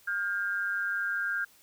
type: tone pair together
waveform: sine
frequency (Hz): 1411 / 1605.7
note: F6 / G6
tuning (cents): +17 / +41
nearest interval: major second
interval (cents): 224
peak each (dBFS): -32 / -30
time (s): 0.07-1.45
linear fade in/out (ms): 10
effects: white hiss -60 dBFS RMS until 1.62 s